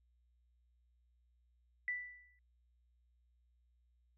sine tone with exponential decay, 1976 Hz, B6, in tune, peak -33 dBFS, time 1.88-2.39 s, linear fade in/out 1 ms, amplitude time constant 110 ms, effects added 60 Hz sine -70 dBFS peak until 4.17 s

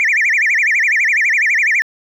sine tone with vibrato, 2060 Hz, C7, 28 cents flat, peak -9 dBFS, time 0-1.82 s, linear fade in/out 0 ms, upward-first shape sine, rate 12 Hz, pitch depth 280 cents each way, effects tanh soft clip ceiling -9 dBFS + 8-bit

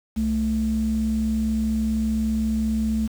sine tone pair together, 65.25 / 220 Hz, C2 / A3, -4 / 0 cents, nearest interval octave + major sixth, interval 2104 cents, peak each -26 / -20 dBFS, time 0.16-3.08 s, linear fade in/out 20 ms, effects tanh soft clip ceiling -14 dBFS + 7-bit

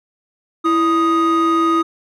triangle tone pair together, 330.7 / 1244.5 Hz, E4 / D#6, +6 / 0 cents, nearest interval octave + major seventh, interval 2294 cents, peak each -12 dBFS, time 0.64-1.83 s, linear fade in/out 20 ms, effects tanh soft clip ceiling -8 dBFS

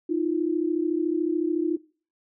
sine tone pair together, 312.6 / 346.4 Hz, D#4 / F4, +8 / -14 cents, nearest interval major second, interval 178 cents, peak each -25 / -25 dBFS, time 0.09-1.77 s, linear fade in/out 10 ms, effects noise-tail reverb RT60 0.4 s tail -21 dB re dry

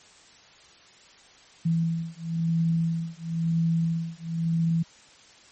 sine beating tone pair, 164.81 / 165.8 Hz, E3 / E3, 0 / +10 cents, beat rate 0.99 Hz, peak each -26 dBFS, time 1.65-4.83 s, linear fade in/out 10 ms, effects white hiss -53 dBFS RMS until 5.51 s + MP3 32 kbps

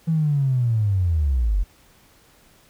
triangle linear sweep, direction down, 165.8 to 42.2 Hz, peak -13 dBFS, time 0.07-1.64 s, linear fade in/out 20 ms, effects tanh soft clip ceiling -15 dBFS + pink hiss -55 dBFS RMS until 2.69 s

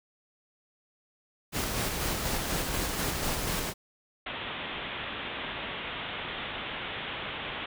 pink noise with tremolo, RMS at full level -30 dBFS, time 1.52-3.74 s, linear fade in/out 50 ms, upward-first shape square, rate 4.1 Hz, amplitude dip 25%
white low-pass noise, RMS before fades -37 dBFS, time 4.26-7.66 s, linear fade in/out 5 ms, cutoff 3600 Hz, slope 96 dB/octave
effects none

